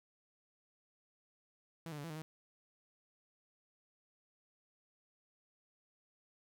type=tone with pitch steps; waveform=sawtooth; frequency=165.1 / 149.6 / 143.6 / 166.4 / 153.5 / 157.7 Hz; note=E3 / D3 / D3 / E3 / D#3 / D#3; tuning=+3 / +32 / -39 / +17 / -23 / +24 cents; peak=-39 dBFS; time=1.86-2.22 s; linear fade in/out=0 ms; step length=60 ms; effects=13-bit